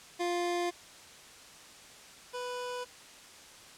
25% pulse tone pair in turn, 349.8 / 494.7 Hz, F4 / B4, +3 / +3 cents, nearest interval tritone, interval 600 cents, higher second, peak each -26 / -32 dBFS, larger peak first, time 0.19-0.71 / 2.33-2.85 s, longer neither, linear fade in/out 20 ms, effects white hiss -52 dBFS RMS until 3.77 s + low-pass 8000 Hz 12 dB/octave

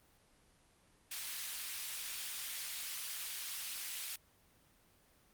pink high-pass noise, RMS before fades -42 dBFS, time 1.11-4.16 s, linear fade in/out 5 ms, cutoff 2600 Hz, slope 12 dB/octave, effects pink hiss -68 dBFS RMS until 5.33 s + Opus 24 kbps

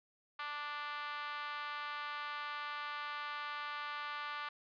5% pulse tone with high-pass filter, 293.7 Hz, D4, in tune, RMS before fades -42 dBFS, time 0.39-4.49 s, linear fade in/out 5 ms, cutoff 1100 Hz, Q 3.4, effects resampled to 11025 Hz

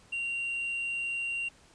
sine tone with tanh clipping, 2762 Hz, F7, 20 cents flat, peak -31 dBFS, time 0.12-1.49 s, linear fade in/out 10 ms, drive 1 dB, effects pink hiss -59 dBFS RMS until 1.74 s + resampled to 22050 Hz

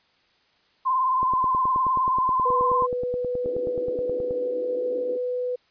sine tone with vibrato, 1034 Hz, C6, 21 cents flat, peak -19 dBFS, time 0.85-2.87 s, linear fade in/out 20 ms, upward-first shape triangle, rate 19 Hz, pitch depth 60 cents each way
click train, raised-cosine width 2 ms, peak -21 dBFS, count 30, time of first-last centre 1.23-4.309 s, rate 9.42 Hz
sine tone with pitch glide, 493.9 to 497 Hz, B4 to B4, 0 to +11 cents, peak -24 dBFS, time 2.45-5.56 s, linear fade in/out 10 ms, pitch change +11 cents, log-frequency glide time 2.76-5.36 s
white band-pass noise, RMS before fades -36 dBFS, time 3.44-5.18 s, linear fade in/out 10 ms, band 280 to 500 Hz, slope 48 dB/octave
effects white hiss -63 dBFS RMS until 5.7 s + resampled to 11025 Hz

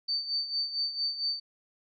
sine tone with tremolo, 4573 Hz, D8, 47 cents flat, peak -26 dBFS, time 0.08-1.4 s, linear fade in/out 10 ms, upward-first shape sine, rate 4.4 Hz, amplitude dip 70%, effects none

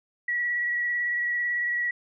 sine tone with vibrato, 1930 Hz, B6, 40 cents flat, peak -24 dBFS, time 0.28-1.91 s, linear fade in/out 5 ms, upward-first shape sine, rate 18 Hz, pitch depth 19 cents each way, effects none

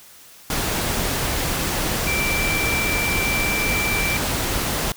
sine tone in noise, 2343 Hz, D7, 5 cents flat, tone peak -22 dBFS, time 2.07-4.17 s, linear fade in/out 2 ms, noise pink, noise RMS -23 dBFS, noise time 0.5-4.92 s, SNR -2 dB, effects white hiss -46 dBFS RMS until 4.96 s

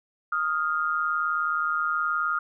sine tone pair together, 1244.5 / 1403.5 Hz, D#6 / F6, 0 / +8 cents, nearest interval major second, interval 208 cents, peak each -26 dBFS, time 0.32-2.39 s, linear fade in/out 5 ms, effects none

